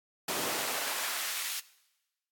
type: noise with high-pass filter sweep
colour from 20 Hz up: pink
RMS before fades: -34 dBFS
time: 0.28-1.6 s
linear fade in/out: 5 ms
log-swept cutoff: 250 to 2500 Hz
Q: 0.7
effects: noise-tail reverb RT60 1.0 s tail -20 dB re dry + AAC 64 kbps